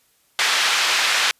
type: band-pass noise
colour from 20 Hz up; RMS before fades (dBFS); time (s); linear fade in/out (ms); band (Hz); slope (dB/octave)
pink; -19; 0.39-1.31; 0; 1500 to 4900; 12
effects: white hiss -61 dBFS RMS until 1.39 s + resampled to 32000 Hz